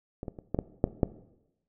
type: clicks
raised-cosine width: 2 ms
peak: -23 / -21 / -28 / -15 / -13 / -8 / -30 / -8 dBFS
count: 8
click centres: 0.231 / 0.282 / 0.388 / 0.546 / 0.589 / 0.841 / 0.875 / 1.032 s
effects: noise-tail reverb RT60 0.9 s tail -17 dB re dry